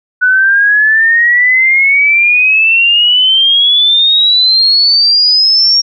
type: exponential sweep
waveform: sine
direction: up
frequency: 1480 to 5600 Hz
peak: -5 dBFS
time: 0.21-5.82 s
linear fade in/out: 20 ms
effects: none